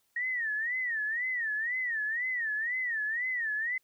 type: tone with vibrato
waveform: sine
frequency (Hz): 1864.7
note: A#6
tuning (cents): 0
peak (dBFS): -29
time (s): 0.16-3.78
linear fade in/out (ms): 5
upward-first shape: sine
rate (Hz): 2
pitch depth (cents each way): 160
effects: white hiss -73 dBFS RMS until 3.83 s